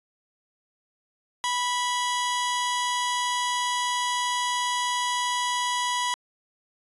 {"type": "tone pair together", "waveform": "sawtooth", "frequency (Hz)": [983, 3311], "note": ["B5", "G#7"], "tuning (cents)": [-8, -6], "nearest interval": "octave + major sixth", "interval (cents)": 2102, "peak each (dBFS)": [-21, -29], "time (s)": [1.44, 6.14], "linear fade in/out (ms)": 0, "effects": ["resampled to 24000 Hz"]}